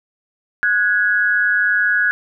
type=tone pair together; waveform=sine; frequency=1465.5 / 1664 Hz; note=F#6 / G#6; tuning=-17 / +3 cents; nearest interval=major second; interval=220 cents; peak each=-16 dBFS; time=0.63-2.11 s; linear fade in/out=0 ms; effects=none

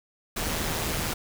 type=noise with amplitude modulation; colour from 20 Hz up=pink; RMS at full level=-27 dBFS; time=0.36-1.14 s; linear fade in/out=10 ms; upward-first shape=sine; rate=157 Hz; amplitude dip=45%; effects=none

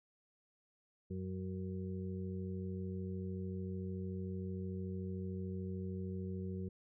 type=harmonic tone; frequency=93.4 Hz; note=F#2; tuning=17 cents sharp; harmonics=1 / 2 / 4 / 5; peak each=-42 / -42 / -47 / -53 dBFS; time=1.1-6.69 s; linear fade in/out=10 ms; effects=none

